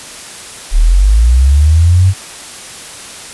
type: linear sweep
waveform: sine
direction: up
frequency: 34.65 to 97.1 Hz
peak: -4 dBFS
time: 0.71-2.14 s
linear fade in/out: 50 ms
effects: white hiss -29 dBFS RMS until 3.33 s + resampled to 24000 Hz